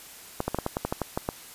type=clicks; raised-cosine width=1 ms; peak=-12 dBFS; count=11; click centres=0.404 / 0.48 / 0.546 / 0.587 / 0.664 / 0.769 / 0.85 / 0.925 / 1.017 / 1.175 / 1.289 s; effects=white hiss -46 dBFS RMS until 1.54 s + resampled to 32000 Hz